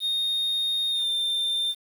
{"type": "tone with pitch glide", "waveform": "triangle", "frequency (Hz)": [3696, 3589], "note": ["A#7", "A7"], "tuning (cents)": [-16, 34], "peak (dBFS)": -22, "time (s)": [0, 1.75], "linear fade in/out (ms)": 50, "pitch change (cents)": -50, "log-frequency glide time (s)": [0.9, 1.08], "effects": ["8-bit"]}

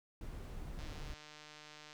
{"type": "noise", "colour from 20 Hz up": "brown", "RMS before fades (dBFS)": -45, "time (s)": [0.21, 1.14], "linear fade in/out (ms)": 2}
{"type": "click train", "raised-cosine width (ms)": 0.2, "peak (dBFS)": -36, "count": 173, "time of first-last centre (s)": [0.79, 1.929], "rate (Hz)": 151}
{"effects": []}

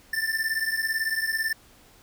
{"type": "beating tone pair", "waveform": "square", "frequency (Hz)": [1771, 1789], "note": ["A6", "A6"], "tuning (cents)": [11, 28], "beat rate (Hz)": 18, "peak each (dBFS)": [-28, -29], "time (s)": [0.13, 1.53], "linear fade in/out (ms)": 5, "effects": ["pink hiss -55 dBFS RMS until 2.02 s"]}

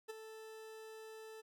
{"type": "tone with ADSR envelope", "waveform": "40% pulse", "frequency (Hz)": 440, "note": "A4", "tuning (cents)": 0, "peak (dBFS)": -40, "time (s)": [0.08, 1.42], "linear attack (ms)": 20, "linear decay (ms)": 18, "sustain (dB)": -9, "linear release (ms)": 20, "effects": []}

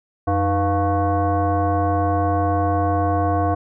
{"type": "tone with frequency modulation", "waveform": "sine", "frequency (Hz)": 307, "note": "D#4", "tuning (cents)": -23, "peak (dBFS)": -16, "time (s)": [0.27, 3.55], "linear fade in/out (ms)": 10, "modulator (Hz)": 398, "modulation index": 1.7, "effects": []}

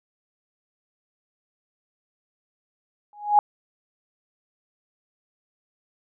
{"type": "tone with exponential growth", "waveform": "sine", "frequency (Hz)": 830.6, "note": "G#5", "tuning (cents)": 0, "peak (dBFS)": -9, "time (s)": [3.13, 3.39], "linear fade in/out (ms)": 1, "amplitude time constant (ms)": 55, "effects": []}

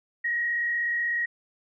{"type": "tone with frequency modulation", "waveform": "sine", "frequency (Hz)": 1892, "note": "A#6", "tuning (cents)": 25, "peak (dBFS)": -24, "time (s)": [0.24, 1.26], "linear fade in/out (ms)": 10, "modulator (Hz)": 36.4, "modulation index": 0.64, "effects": []}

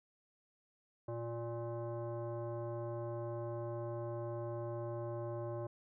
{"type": "tone with frequency modulation", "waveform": "sine", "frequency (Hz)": 117, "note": "A#2", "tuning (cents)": 7, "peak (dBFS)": -38, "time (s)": [1.08, 5.67], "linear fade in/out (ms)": 5, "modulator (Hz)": 469, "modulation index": 1.3, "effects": []}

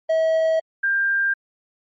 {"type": "tone pair in turn", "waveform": ["triangle", "sine"], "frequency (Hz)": [644, 1593.1], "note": ["E5", "G6"], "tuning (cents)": [-41, 28], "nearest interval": "octave + major third", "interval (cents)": 1569, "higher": "second", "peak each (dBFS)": [-14, -17], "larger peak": "first", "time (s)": [[0.09, 0.6], [0.83, 1.34]], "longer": "neither", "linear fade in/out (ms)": 10, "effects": ["MP3 32 kbps"]}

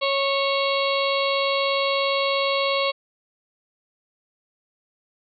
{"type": "harmonic tone", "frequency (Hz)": 551, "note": "C#5", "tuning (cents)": -11, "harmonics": [1, 2, 4, 5, 6, 7, 8], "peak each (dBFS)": [-23, -26, -29, -30, -31, -31, -32], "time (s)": [0.01, 2.92], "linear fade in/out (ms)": 20, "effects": []}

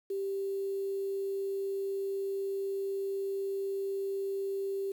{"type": "tone with quantisation", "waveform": "sine", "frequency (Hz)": 392, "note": "G4", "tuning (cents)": 0, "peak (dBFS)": -31, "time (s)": [0.1, 4.92], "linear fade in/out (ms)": 5, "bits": 9, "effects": []}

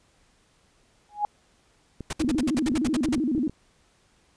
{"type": "tone with exponential growth", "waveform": "sine", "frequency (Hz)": 830.6, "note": "G#5", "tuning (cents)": 0, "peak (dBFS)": -18, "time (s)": [1.09, 1.25], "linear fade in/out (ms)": 1, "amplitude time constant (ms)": 33}
{"type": "clicks", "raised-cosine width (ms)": 3, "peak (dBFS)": -22, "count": 10, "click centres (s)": [2.007, 2.247, 2.347, 2.718, 2.882, 3.086, 3.18, 3.349, 3.379, 3.496]}
{"type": "noise bursts", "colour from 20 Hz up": "pink", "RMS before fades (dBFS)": -30, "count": 12, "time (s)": [2.1, 3.154], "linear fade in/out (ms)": 5, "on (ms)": 31, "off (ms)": 62}
{"type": "tone with vibrato", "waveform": "sine", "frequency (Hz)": 277.2, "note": "C#4", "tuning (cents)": 0, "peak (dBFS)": -22, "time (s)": [2.2, 3.48], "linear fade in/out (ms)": 2, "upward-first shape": "square", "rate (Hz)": 13, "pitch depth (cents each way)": 220}
{"effects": ["pink hiss -63 dBFS RMS until 4.36 s", "resampled to 22050 Hz"]}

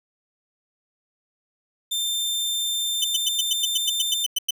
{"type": "tone", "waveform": "sawtooth", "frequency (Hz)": 3585, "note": "A7", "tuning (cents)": 32, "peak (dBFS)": -20, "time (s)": [1.91, 4.25], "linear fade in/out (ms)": 10}
{"type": "tone bursts", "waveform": "sawtooth", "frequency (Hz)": 3027, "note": "F#7", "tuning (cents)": 39, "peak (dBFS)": -16, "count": 13, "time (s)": [3.02, 4.508], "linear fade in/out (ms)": 5, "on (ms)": 24, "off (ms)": 98}
{"effects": []}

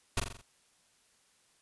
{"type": "noise with echo", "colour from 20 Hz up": "pink", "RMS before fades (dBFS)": -28, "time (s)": [0.17, 0.2], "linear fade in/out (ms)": 5, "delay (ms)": 43, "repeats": 5, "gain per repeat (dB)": -5, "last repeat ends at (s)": 0.415, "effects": ["white hiss -68 dBFS RMS until 1.61 s", "resampled to 24000 Hz"]}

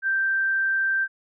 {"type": "tone", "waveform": "sine", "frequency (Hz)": 1568, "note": "G6", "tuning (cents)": 0, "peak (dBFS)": -20, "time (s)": [0.02, 1.08], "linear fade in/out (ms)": 50, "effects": []}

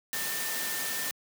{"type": "tone in noise", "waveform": "sine", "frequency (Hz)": 1797, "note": "A6", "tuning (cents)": 36, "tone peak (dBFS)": -38, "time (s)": [0.13, 1.11], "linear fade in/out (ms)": 0, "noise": "white", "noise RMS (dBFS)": -33, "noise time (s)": [0.13, 1.11], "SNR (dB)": -8, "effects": ["high-pass 150 Hz 12 dB/octave"]}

